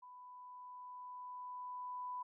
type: tone with level ramp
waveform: sine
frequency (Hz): 995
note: B5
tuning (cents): +13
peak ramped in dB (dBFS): -53 to -40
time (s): 0.02-2.23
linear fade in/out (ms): 10
effects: none